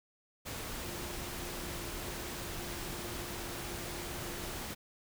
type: tone in noise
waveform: sine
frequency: 349.2 Hz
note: F4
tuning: in tune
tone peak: -48 dBFS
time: 0.82-4.57 s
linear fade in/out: 20 ms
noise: pink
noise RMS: -41 dBFS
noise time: 0.45-4.75 s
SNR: -10 dB
effects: none